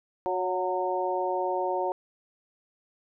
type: harmonic tone with a mistuned harmonic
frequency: 183 Hz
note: F#3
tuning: 19 cents flat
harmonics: 2 / 3 / 4 / 5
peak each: -31 / -31 / -31 / -31 dBFS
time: 0.26-1.92 s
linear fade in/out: 0 ms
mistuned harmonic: 3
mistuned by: +24 cents
effects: none